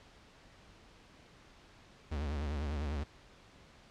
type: tone with vibrato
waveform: 45% pulse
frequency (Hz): 73.42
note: D2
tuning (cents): 0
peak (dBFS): -34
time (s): 2.11-3.04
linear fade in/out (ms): 10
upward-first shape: sine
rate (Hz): 10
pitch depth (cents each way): 120
effects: pink hiss -59 dBFS RMS until 3.9 s + low-pass 5000 Hz 12 dB/octave